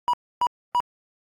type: tone bursts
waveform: triangle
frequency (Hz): 973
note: B5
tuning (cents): -26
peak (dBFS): -16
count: 3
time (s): 0.08-0.802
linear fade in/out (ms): 0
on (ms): 54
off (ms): 280
effects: AAC 48 kbps